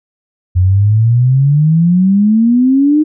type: exponential sweep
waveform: sine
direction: up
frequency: 88.4 to 311.1 Hz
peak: -6 dBFS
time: 0.55-3.04 s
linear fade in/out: 20 ms
effects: none